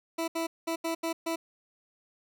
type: tone bursts at uneven times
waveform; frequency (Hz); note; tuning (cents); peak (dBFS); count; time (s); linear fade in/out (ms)
20% pulse; 329.6; E4; 0; -24; 6; 0.18-0.28 / 0.35-0.47 / 0.67-0.76 / 0.84-0.95 / 1.03-1.13 / 1.26-1.36; 10
effects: none